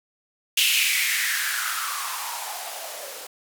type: noise with band-pass filter sweep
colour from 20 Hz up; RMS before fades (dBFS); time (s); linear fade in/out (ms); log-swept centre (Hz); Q
violet; -26; 0.57-3.27; 5; 2900 to 480; 5.2
effects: none